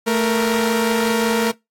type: tone pair together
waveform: sawtooth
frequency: 221.9 / 469 Hz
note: A3 / A#4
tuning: +15 / +11 cents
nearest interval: octave + minor second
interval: 1296 cents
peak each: -15 dBFS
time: 0.06-1.52 s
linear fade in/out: 20 ms
effects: noise-tail reverb RT60 0.2 s tail -24 dB re dry + AAC 64 kbps